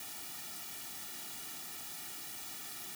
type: noise with comb filter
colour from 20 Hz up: white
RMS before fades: -45 dBFS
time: 0-2.95 s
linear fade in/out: 2 ms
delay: 1.9 ms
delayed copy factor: -1
effects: none